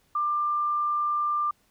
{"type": "tone", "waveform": "sine", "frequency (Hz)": 1190, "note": "D6", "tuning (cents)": 22, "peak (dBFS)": -23, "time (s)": [0.15, 1.51], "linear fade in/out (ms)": 5, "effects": ["pink hiss -66 dBFS RMS until 1.7 s"]}